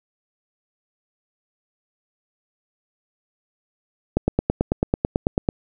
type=click train; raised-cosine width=2 ms; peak=-4 dBFS; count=13; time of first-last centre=4.17-5.489 s; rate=9.1 Hz; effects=none